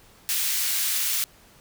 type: high-pass noise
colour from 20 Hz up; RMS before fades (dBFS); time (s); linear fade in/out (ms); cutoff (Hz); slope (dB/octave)
white; -25; 0.29-1.24; 0; 1900; 12
effects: pink hiss -54 dBFS RMS until 1.6 s